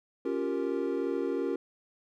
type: chord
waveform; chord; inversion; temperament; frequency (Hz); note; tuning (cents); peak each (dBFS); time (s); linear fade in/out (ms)
triangle; G half-diminished seventh; second; equal; 277.2 / 349.2 / 392 / 466.2; Db4 / F4 / G4 / Bb4; 0 / 0 / 0 / 0; -32; 0.25-1.56; 5
effects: none